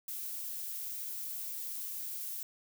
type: noise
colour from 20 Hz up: violet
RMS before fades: -40 dBFS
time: 0.08-2.43 s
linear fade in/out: 2 ms
effects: none